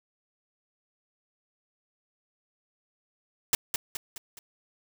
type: noise with echo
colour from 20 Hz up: white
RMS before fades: -22 dBFS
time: 3.53-3.55 s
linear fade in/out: 2 ms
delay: 210 ms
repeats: 4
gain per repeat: -6 dB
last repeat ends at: 4.39 s
effects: none